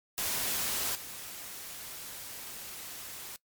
white noise with level steps, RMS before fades -32 / -43 dBFS, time 0.18-3.36 s, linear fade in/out 0 ms, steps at 0.95 s, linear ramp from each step 2 ms, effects noise-tail reverb RT60 0.1 s tail -21 dB re dry + MP3 96 kbps

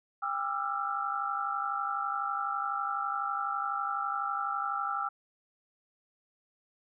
sine tone cluster, 800 / 1184 / 1326 / 1378 Hz, G5 / D6 / E6 / F6, +35 / +14 / +10 / -24 cents, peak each -36 / -38 / -33 / -37 dBFS, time 0.22-5.09 s, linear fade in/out 10 ms, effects none

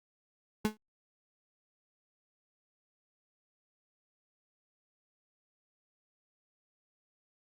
35% pulse tone with exponential decay, 214.5 Hz, A3, 44 cents flat, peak -21 dBFS, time 0.65-0.77 s, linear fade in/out 0 ms, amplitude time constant 24 ms, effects Opus 48 kbps

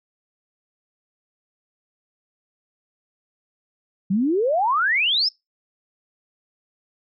sine exponential sweep, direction up, 179.9 to 5430 Hz, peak -17 dBFS, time 4.1-5.29 s, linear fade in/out 10 ms, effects noise-tail reverb RT60 0.2 s tail -25 dB re dry

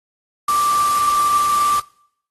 sine tone in noise, 1174.7 Hz, D6, in tune, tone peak -14 dBFS, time 0.48-1.8 s, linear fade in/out 5 ms, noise white, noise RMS -27 dBFS, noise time 0.48-1.8 s, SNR +10 dB, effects noise-tail reverb RT60 0.7 s tail -24 dB re dry + AAC 32 kbps

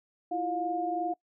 sine tone cluster, 329.2 / 351.8 / 711 Hz, E4 / F4 / F5, -2 / +13 / +31 cents, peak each -34 / -38 / -30 dBFS, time 0.31-1.14 s, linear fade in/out 10 ms, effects noise-tail reverb RT60 0.1 s tail -23 dB re dry

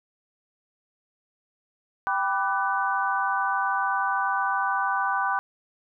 sine chord, G major seventh, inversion none, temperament equal with one note detuned, 784 / 987.8 / 1174.7 / 1501.5 Hz, G5 / B5 / D6 / F#6, 0 / 0 / 0 / +25 cents, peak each -28 dBFS, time 2.07-5.39 s, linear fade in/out 0 ms, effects none

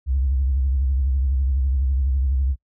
sine tone with vibrato, 66.8 Hz, C2, 36 cents sharp, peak -16 dBFS, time 0.06-2.56 s, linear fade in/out 50 ms, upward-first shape triangle, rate 12 Hz, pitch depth 130 cents each way, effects noise-tail reverb RT60 0.1 s tail -26 dB re dry + tanh soft clip ceiling -13 dBFS

